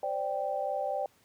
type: chord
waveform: sine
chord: C suspended second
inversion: none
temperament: equal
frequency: 523.3 / 587.3 / 784 Hz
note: C5 / D5 / G5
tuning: 0 / 0 / 0 cents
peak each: -36 / -33 / -33 dBFS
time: 0.03-1.06 s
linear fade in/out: 2 ms
effects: pink hiss -65 dBFS RMS until 1.24 s + high-pass 100 Hz 12 dB/octave